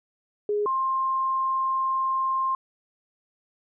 sine tone pair in turn, 415.3 / 1057.4 Hz, G#4 / C6, 0 / +18 cents, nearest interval octave + major third, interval 1618 cents, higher second, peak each -22 dBFS, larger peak neither, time 0.49-0.66 / 0.66-2.55 s, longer second, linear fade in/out 2 ms, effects none

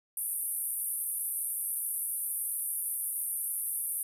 white band-pass noise, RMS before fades -34 dBFS, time 0.17-4.03 s, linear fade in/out 2 ms, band 9100 to 13000 Hz, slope 96 dB/octave, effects none

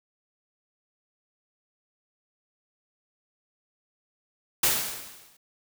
white noise with exponential decay, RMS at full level -20 dBFS, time 4.63-5.37 s, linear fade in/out 5 ms, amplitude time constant 160 ms, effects none

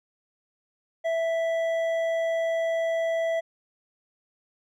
sine tone with hard clipping, 659.3 Hz, E5, in tune, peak -25 dBFS, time 1.04-3.41 s, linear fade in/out 20 ms, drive 7 dB, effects none

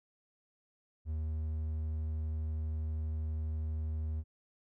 triangle tone, 78.1 Hz, D#2, 7 cents sharp, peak -31 dBFS, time 1.05-4.24 s, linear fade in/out 50 ms, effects none

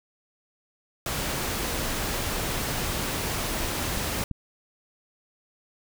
pink noise, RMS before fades -29 dBFS, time 1.06-4.24 s, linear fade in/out 2 ms
clicks, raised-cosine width 5 ms, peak -19 / -22 / -20 dBFS, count 3, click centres 3.974 / 4.213 / 4.313 s
effects none

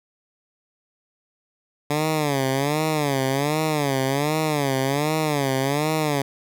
10% pulse tone with vibrato, 144.4 Hz, D3, 29 cents flat, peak -12 dBFS, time 1.9-6.22 s, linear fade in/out 5 ms, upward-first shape sine, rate 1.3 Hz, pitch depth 150 cents each way, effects none

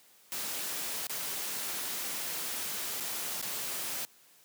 white noise with dropouts, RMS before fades -36 dBFS, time 0.32-4.05 s, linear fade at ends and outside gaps 0 ms, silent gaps 1.069-1.096 / 3.001-3.006 / 3.414-3.426 s, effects white hiss -61 dBFS RMS until 4.44 s + high-pass 150 Hz 12 dB/octave

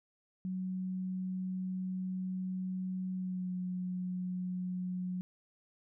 sine tone with pitch glide, 185.7 to 182.09 Hz, F#3 to F#3, +7 to -27 cents, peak -34 dBFS, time 0.45-5.21 s, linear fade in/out 0 ms, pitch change -34 cents, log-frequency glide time 3.14-3.52 s, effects none

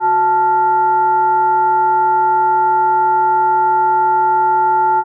sine tone with frequency modulation, 877 Hz, A5, 6 cents flat, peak -10 dBFS, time 0-5.04 s, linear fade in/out 50 ms, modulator 509 Hz, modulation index 0.46, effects none

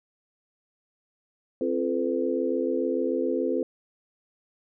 sine tone cluster, 262.9 / 341 / 437.1 / 504 Hz, C4 / F4 / A4 / B4, +8 / -41 / -11 / +35 cents, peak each -29 dBFS, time 1.61-3.63 s, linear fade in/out 2 ms, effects none

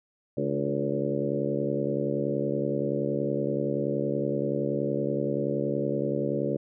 harmonic tone with a mistuned harmonic, 70.6 Hz, C#2, 32 cents sharp, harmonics 2 / 3 / 4 / 5 / 6 / 7 / 8, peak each -33 / -33 / -33 / -33 / -33 / -33 / -33 dBFS, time 0.37-6.57 s, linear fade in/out 5 ms, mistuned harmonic 4, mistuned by +45 cents, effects none

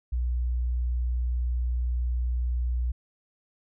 sine tone, 60.9 Hz, B1, 24 cents flat, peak -23 dBFS, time 0.12-2.92 s, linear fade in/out 10 ms, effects tanh soft clip ceiling -20 dBFS

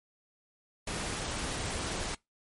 pink noise, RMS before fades -35 dBFS, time 0.87-2.15 s, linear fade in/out 5 ms, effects noise-tail reverb RT60 0.2 s tail -25 dB re dry + MP3 48 kbps

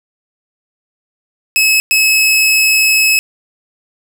sawtooth tone bursts at uneven times, 2581 Hz, E7, 37 cents flat, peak -5 dBFS, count 2, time 1.56-1.8 / 1.91-3.19 s, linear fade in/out 0 ms, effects none

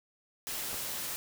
white noise, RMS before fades -37 dBFS, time 0.47-1.16 s, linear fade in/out 0 ms
clicks, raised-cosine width 1 ms, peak -29 dBFS, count 2, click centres 0.731 / 0.743 s
effects none

